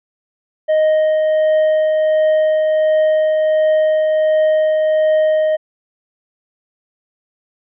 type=tone with tremolo; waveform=triangle; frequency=622.3 Hz; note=D#5; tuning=in tune; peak=-8 dBFS; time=0.68-5.57 s; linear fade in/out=20 ms; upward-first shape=triangle; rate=1.4 Hz; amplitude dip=25%; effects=resampled to 8000 Hz